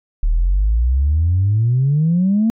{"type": "exponential sweep", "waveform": "sine", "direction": "up", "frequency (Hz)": [36.71, 230], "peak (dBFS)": -11, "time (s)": [0.23, 2.5], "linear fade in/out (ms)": 0, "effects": ["tanh soft clip ceiling -8 dBFS"]}